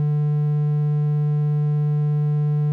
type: tone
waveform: triangle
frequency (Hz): 148.6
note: D3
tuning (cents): +21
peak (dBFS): -15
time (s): 0-2.72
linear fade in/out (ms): 0
effects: none